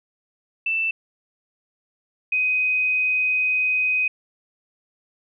sine tone pair in turn, 2658 / 2509 Hz, E7 / D#7, +14 / +14 cents, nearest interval minor second, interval 100 cents, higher first, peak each -20 / -18 dBFS, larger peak second, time 0.66-0.91 / 2.32-4.08 s, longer second, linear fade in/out 5 ms, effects none

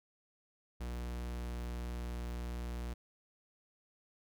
45% pulse tone, 59.9 Hz, A#1, 48 cents sharp, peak -38 dBFS, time 0.8-2.94 s, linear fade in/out 10 ms, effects none

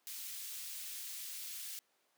white high-pass noise, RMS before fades -45 dBFS, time 0.07-1.79 s, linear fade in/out 0 ms, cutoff 2600 Hz, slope 12 dB/octave, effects pink hiss -75 dBFS RMS until 2.17 s + high-pass 400 Hz 12 dB/octave

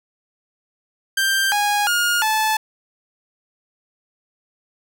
sawtooth tone with pitch steps, 1577 / 824 / 1425 / 870 Hz, G6 / G#5 / F6 / A5, +10 / -14 / +34 / -20 cents, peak -13 dBFS, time 1.17-2.57 s, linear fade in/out 5 ms, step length 350 ms, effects none

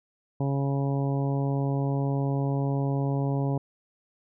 harmonic tone, 138.59 Hz, C#3, in tune, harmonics 1 / 2 / 3 / 4 / 5 / 6 / 7, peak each -25 / -31 / -35 / -37 / -39 / -41 / -42 dBFS, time 0.4-3.58 s, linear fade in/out 5 ms, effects none

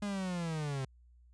45% pulse linear sweep, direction down, 207.7 to 129.7 Hz, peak -34 dBFS, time 0.02-0.85 s, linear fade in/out 5 ms, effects added 60 Hz sine -58 dBFS peak until 1.33 s + resampled to 22050 Hz

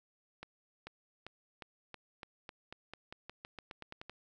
accelerating click train, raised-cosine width 0.3 ms, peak -29 dBFS, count 18, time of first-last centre 0.43-4.096 s, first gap 440 ms, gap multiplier 0.9, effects none

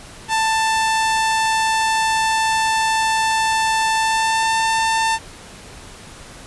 sawtooth tone with pitch glide, 886 to 894.7 Hz, A5 to A5, +12 to +29 cents, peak -12 dBFS, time 0.28-5.19 s, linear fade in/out 50 ms, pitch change +17 cents, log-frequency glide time 3.97-4.54 s, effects pink hiss -39 dBFS RMS until 6.46 s + resampled to 24000 Hz

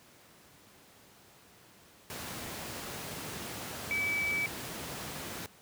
sine tone in noise, 2298 Hz, D7, 38 cents flat, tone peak -29 dBFS, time 3.91-4.46 s, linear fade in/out 0 ms, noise pink, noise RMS -40 dBFS, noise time 2.1-5.46 s, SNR +8 dB, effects pink hiss -58 dBFS RMS until 5.61 s + high-pass 100 Hz 12 dB/octave

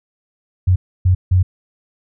sine tone bursts at uneven times, 91.7 Hz, F#2, 15 cents flat, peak -9 dBFS, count 3, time 0.67-0.76 / 1.05-1.15 / 1.31-1.43 s, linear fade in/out 10 ms, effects none

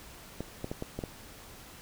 clicks, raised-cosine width 2 ms, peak -21 dBFS, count 6, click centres 0.406 / 0.644 / 0.715 / 0.824 / 0.99 / 1.038 s, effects pink hiss -50 dBFS RMS until 1.81 s

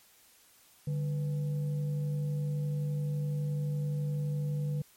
sine tone with frequency modulation, 147.1 Hz, D3, 3 cents sharp, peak -29 dBFS, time 0.87-4.82 s, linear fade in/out 5 ms, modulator 346 Hz, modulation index 0.31, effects white hiss -61 dBFS RMS until 4.96 s + MP3 64 kbps

